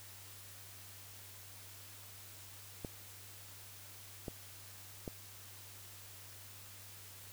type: clicks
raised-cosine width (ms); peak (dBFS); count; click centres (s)
2; -27; 3; 2.848 / 4.282 / 5.078
effects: added 98 Hz sine -58 dBFS peak until 7.32 s + white hiss -54 dBFS RMS until 7.32 s